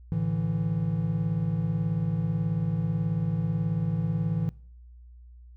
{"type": "chord", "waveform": "triangle", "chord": "A suspended fourth", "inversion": "none", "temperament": "just", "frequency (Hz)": [110, 146.67, 165], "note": ["A2", "D3", "E3"], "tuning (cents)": [0, -2, 2], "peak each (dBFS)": [-28, -30, -25], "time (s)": [0.12, 4.49], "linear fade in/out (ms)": 0, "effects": ["noise-tail reverb RT60 0.6 s tail -24 dB re dry", "added 60 Hz sine -46 dBFS peak until 5.56 s"]}